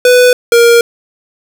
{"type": "tone pair in turn", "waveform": "square", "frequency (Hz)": [496.4, 469.9], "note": ["B4", "A#4"], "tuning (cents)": [9, 14], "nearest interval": "minor second", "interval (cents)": 95, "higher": "first", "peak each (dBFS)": -4, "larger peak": "neither", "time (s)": [[0.05, 0.33], [0.52, 0.81]], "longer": "second", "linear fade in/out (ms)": 2, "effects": []}